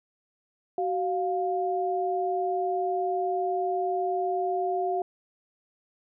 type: tone pair together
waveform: sine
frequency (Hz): 375.9 / 704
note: F#4 / F5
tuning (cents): +27 / +14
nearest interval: major seventh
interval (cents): 1087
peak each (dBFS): -28 / -27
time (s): 0.78-5.02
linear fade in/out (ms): 2
effects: none